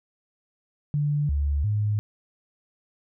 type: tone with pitch steps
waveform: sine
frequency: 146.7 / 71.8 / 105 Hz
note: D3 / D2 / G#2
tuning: -2 / -39 / +19 cents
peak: -21 dBFS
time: 0.94-1.99 s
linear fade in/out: 0 ms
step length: 350 ms
effects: none